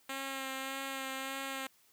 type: tone with vibrato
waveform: 5% pulse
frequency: 268.4 Hz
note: C4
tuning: 44 cents sharp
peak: -26 dBFS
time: 0.09-1.67 s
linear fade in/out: 5 ms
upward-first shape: sine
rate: 1.7 Hz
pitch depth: 19 cents each way
effects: white hiss -67 dBFS RMS until 1.92 s + high-pass 80 Hz 12 dB/octave